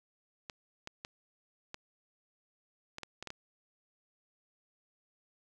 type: clicks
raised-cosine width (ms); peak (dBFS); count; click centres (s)
0.2; -24; 9; 0.498 / 0.874 / 1.049 / 1.744 / 2.984 / 3.033 / 3.226 / 3.273 / 3.304
effects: none